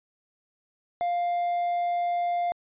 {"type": "tone", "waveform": "triangle", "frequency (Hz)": 700, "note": "F5", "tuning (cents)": 4, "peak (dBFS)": -22, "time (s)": [1.01, 2.52], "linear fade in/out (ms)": 0, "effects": ["resampled to 8000 Hz"]}